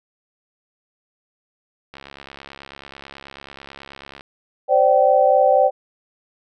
click train, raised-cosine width 0.3 ms, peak -21 dBFS, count 158, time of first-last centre 1.94-4.209 s, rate 69.2 Hz
sine chord, C suspended second, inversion none, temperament equal with one note detuned, 523.3 / 587.3 / 771.9 Hz, C5 / D5 / G5, 0 / 0 / -27 cents, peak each -16 dBFS, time 4.68-5.71 s, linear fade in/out 50 ms
effects none

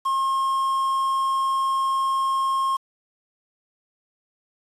triangle tone with quantisation, 1073 Hz, C6, 43 cents sharp, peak -18 dBFS, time 0.05-2.77 s, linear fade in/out 10 ms, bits 7, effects resampled to 32000 Hz

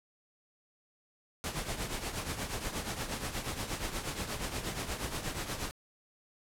pink noise with tremolo, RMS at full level -34 dBFS, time 1.44-5.71 s, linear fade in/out 0 ms, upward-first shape triangle, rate 8.4 Hz, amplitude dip 70%, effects low-pass 12000 Hz 12 dB/octave

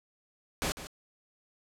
pink noise with echo, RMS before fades -31 dBFS, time 0.62-0.72 s, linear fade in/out 0 ms, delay 150 ms, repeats 1, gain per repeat -12 dB, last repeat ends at 0.87 s, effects low-pass 11000 Hz 12 dB/octave

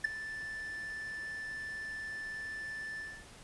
triangle tone with ADSR envelope, 1760 Hz, A6, in tune, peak -21 dBFS, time 0.04-3.26 s, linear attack 9 ms, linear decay 8 ms, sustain -16 dB, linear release 270 ms, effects pink hiss -54 dBFS RMS until 3.43 s + resampled to 24000 Hz

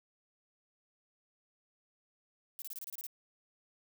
violet noise bursts, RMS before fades -43 dBFS, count 9, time 2.59-3.067 s, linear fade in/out 0 ms, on 29 ms, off 27 ms, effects none

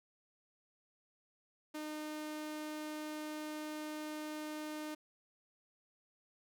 sawtooth tone, 305.3 Hz, D#4, 33 cents flat, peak -37 dBFS, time 1.74-4.95 s, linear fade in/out 10 ms, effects none

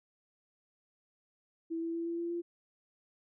sine tone with pitch steps, 329.1 / 332 / 334.9 / 337.8 / 340.7 / 343.7 Hz, E4 / E4 / E4 / E4 / F4 / F4, -3 / +12 / +27 / +42 / -43 / -28 cents, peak -33 dBFS, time 1.7-2.42 s, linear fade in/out 20 ms, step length 120 ms, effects none

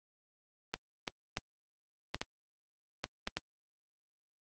clicks, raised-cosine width 0.2 ms, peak -15 dBFS, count 8, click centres 0.74 / 1.078 / 1.371 / 2.145 / 2.215 / 3.041 / 3.274 / 3.37 s, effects high-pass 80 Hz 12 dB/octave + Opus 24 kbps

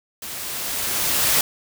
white noise with level ramp, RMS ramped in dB -33 to -17 dBFS, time 0.22-1.41 s, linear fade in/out 2 ms, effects none

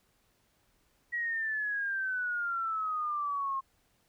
sine exponential sweep, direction down, 1923 to 1067 Hz, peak -30 dBFS, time 1.12-3.61 s, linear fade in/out 20 ms, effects pink hiss -71 dBFS RMS until 4.08 s

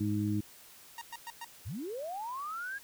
harmonic tone, 104.2 Hz, G#2, 6 cents sharp, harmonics 1 / 2 / 3, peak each -33 / -33 / -33 dBFS, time 0-0.41 s, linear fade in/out 10 ms
sawtooth tone bursts, 932.3 Hz, A#5, in tune, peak -36 dBFS, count 4, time 0.98-1.446 s, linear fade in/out 2 ms, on 34 ms, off 110 ms
sine linear sweep, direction up, 65.41 to 1661.2 Hz, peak -36 dBFS, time 1.65-2.79 s, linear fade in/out 20 ms
effects white hiss -55 dBFS RMS until 2.83 s

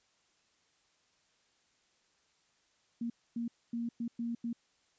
sine tone bursts at uneven times, 234.2 Hz, A#3, 8 cents sharp, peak -33 dBFS, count 6, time 3.01-3.1 / 3.36-3.48 / 3.73-3.89 / 4-4.08 / 4.19-4.35 / 4.44-4.53 s, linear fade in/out 5 ms, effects white hiss -72 dBFS RMS until 4.98 s + resampled to 16000 Hz

